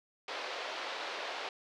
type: band-pass noise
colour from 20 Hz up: pink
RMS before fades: -40 dBFS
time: 0.28-1.49 s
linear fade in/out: 2 ms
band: 460 to 4500 Hz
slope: 24 dB/octave
effects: none